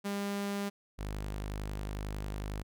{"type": "tone pair in turn", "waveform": "sawtooth", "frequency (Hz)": [201, 51.03], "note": ["G3", "G#1"], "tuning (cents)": [44, -30], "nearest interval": "2 octaves", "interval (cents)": 2374, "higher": "first", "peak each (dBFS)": [-29, -32], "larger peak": "first", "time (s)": [[0.04, 0.7], [0.98, 2.63]], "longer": "second", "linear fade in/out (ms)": 20, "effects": []}